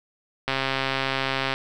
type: click train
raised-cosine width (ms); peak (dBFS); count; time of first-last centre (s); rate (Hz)
0.3; -8; 143; 0.48-1.54; 134
effects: none